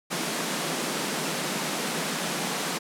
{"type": "high-pass noise", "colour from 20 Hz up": "pink", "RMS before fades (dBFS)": -29, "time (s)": [0.1, 2.79], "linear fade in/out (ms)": 20, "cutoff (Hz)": 150, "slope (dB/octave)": 96, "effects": ["low-pass 11000 Hz 12 dB/octave"]}